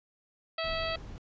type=harmonic tone; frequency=652 Hz; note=E5; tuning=19 cents flat; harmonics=1 / 2 / 3 / 4 / 5 / 6 / 7; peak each=-34 / -38 / -40 / -40 / -40 / -43 / -41 dBFS; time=0.58-0.96 s; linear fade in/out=5 ms
type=noise; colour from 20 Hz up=brown; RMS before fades=-42 dBFS; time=0.64-1.18 s; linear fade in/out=0 ms
effects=resampled to 16000 Hz